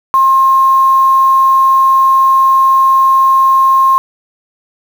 sine tone with quantisation, 1066 Hz, C6, 32 cents sharp, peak -5 dBFS, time 0.14-3.98 s, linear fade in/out 0 ms, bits 5, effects none

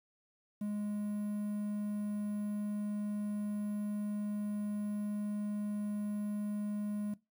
triangle tone with quantisation, 207.7 Hz, G#3, in tune, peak -32 dBFS, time 0.61-7.14 s, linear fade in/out 5 ms, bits 10, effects noise-tail reverb RT60 0.2 s tail -18 dB re dry

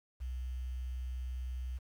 sine tone with quantisation, 62.9 Hz, B1, 32 cents sharp, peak -36 dBFS, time 0.2-1.79 s, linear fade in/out 20 ms, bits 10, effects none

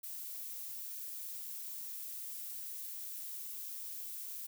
violet noise, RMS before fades -44 dBFS, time 0.03-4.47 s, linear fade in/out 10 ms, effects none

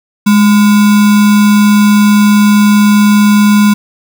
sine tone with sample-and-hold, 207.7 Hz, G#3, in tune, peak -3 dBFS, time 0.26-3.74 s, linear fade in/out 10 ms, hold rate 1225 Hz, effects none

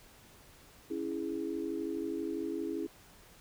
sine chord, C# minor, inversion none, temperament equal, 277.2 / 329.6 / 415.3 Hz, C#4 / E4 / G#4, 0 / 0 / 0 cents, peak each -39 / -36 / -39 dBFS, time 0.9-2.87 s, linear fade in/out 10 ms, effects pink hiss -58 dBFS RMS until 3.4 s

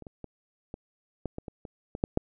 clicks, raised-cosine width 2 ms, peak -30 / -29 / -26 / -24 / -18 / -22 / -25 / -27 / -22 / -11 / -10 dBFS, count 11, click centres 0.023 / 0.068 / 0.243 / 0.741 / 1.257 / 1.384 / 1.482 / 1.652 / 1.951 / 2.039 / 2.174 s, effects none

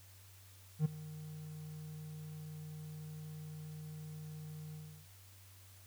triangle tone with ADSR envelope, 154 Hz, D#3, 17 cents flat, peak -24 dBFS, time 0.79-5.08 s, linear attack 62 ms, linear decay 12 ms, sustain -19 dB, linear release 340 ms, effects added 95 Hz sine -58 dBFS peak until 5.86 s + white hiss -62 dBFS RMS until 5.86 s

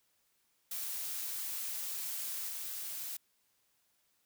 blue noise with level steps, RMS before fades -39 / -41 dBFS, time 0.71-3.17 s, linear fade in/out 5 ms, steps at 2.48 s, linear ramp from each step 20 ms, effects white hiss -75 dBFS RMS until 4.25 s

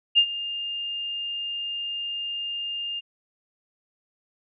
sine tone with ADSR envelope, 2812 Hz, F7, 11 cents sharp, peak -12 dBFS, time 0.15-3.01 s, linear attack 30 ms, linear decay 72 ms, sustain -16 dB, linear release 26 ms, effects none

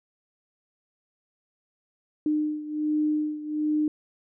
sine beating tone pair, 303 / 304.3 Hz, D#4 / D#4, -46 / -38 cents, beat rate 1.3 Hz, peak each -25 / -29 dBFS, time 2.26-3.88 s, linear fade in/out 2 ms, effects none

